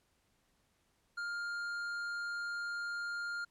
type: tone with tanh clipping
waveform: sine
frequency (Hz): 1405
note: F6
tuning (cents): +10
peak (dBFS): -38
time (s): 1.17-3.45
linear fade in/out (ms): 10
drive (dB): 9
effects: pink hiss -75 dBFS RMS until 3.5 s + low-pass 12000 Hz 12 dB/octave